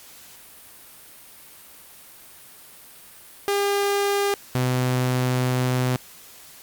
sawtooth tone pair in turn, 402.5 / 126.78 Hz, G4 / B2, +46 / +46 cents, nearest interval octave + minor sixth, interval 2000 cents, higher first, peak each -16 dBFS, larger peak neither, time 3.48-4.34 / 4.55-5.96 s, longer second, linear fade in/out 0 ms, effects white hiss -46 dBFS RMS until 6.62 s + Opus 48 kbps

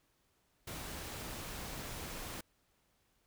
pink noise, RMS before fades -44 dBFS, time 0.67-2.41 s, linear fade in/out 5 ms, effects pink hiss -75 dBFS RMS until 3.26 s

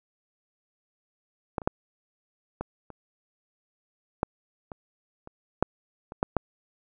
clicks, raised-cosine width 1 ms, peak -13 / -25 / -8 / -17 / -28 / -9 / -24 / -28 / -6 / -25 / -9 / -8 dBFS, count 12, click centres 1.582 / 1.618 / 1.675 / 2.61 / 2.903 / 4.231 / 4.718 / 5.274 / 5.626 / 6.121 / 6.229 / 6.367 s, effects none

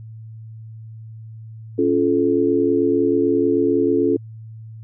sine chord, Db augmented, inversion none, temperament just, 277.2 / 346.5 / 433.1 Hz, Db4 / F4 / A4, 0 / -14 / -27 cents, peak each -19 dBFS, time 1.78-4.17 s, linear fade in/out 10 ms, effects added 111 Hz sine -34 dBFS peak until 4.83 s

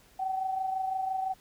sine tone pair together, 759 / 784.9 Hz, F#5 / G5, +44 / +2 cents, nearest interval minor second, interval 58 cents, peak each -29 / -38 dBFS, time 0.19-1.34 s, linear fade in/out 10 ms, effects pink hiss -60 dBFS RMS until 1.4 s

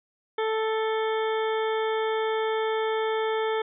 harmonic tone with a mistuned harmonic, 440 Hz, A4, in tune, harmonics 1 / 2 / 3 / 4 / 5 / 7 / 8, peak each -25 / -31 / -35 / -37 / -39 / -42 / -43 dBFS, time 0.38-3.62 s, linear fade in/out 5 ms, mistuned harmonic 7, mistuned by +45 cents, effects none

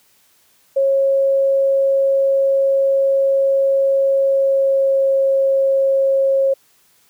sine tone with pitch glide, 545 to 541.9 Hz, C#5 to C#5, -29 to -39 cents, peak -12 dBFS, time 0.76-6.54 s, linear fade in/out 10 ms, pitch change -10 cents, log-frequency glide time 4.25-5.08 s, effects white hiss -56 dBFS RMS until 7.09 s + high-pass 60 Hz 12 dB/octave

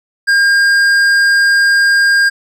sine tone with hard clipping, 1610 Hz, G6, 46 cents sharp, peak -9 dBFS, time 0.27-2.3 s, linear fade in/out 20 ms, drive 9 dB, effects none

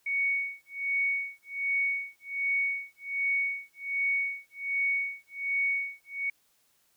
sine tone with tremolo, 2229 Hz, C#7, 9 cents sharp, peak -24 dBFS, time 0.06-6.3 s, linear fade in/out 5 ms, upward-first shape sine, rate 1.3 Hz, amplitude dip 100%, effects white hiss -69 dBFS RMS until 6.96 s

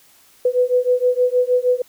sine beating tone pair, 494.7 / 501.1 Hz, B4 / B4, +3 / +25 cents, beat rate 6.4 Hz, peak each -17 dBFS, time 0.45-1.82 s, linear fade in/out 5 ms, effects white hiss -52 dBFS RMS until 1.88 s

